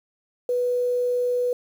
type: tone with quantisation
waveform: sine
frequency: 492.3 Hz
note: B4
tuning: 6 cents flat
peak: -20 dBFS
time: 0.49-1.53 s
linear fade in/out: 2 ms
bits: 8
effects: none